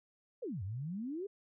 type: exponential two-way sweep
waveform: sine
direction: down then up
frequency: 554.4 to 89.1 to 418.9 Hz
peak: -37 dBFS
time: 0.42-1.27 s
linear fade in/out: 10 ms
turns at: 0.63 s
effects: none